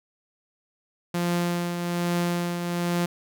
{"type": "tone with tremolo", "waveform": "sawtooth", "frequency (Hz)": 173.9, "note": "F3", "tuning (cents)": -7, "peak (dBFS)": -18, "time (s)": [1.14, 3.06], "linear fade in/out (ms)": 5, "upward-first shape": "triangle", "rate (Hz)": 1.2, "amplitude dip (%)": 50, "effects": []}